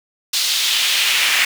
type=noise with high-pass filter sweep; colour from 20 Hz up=brown; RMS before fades=-17 dBFS; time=0.33-1.45 s; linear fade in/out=5 ms; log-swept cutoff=4200 to 2200 Hz; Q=2; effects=none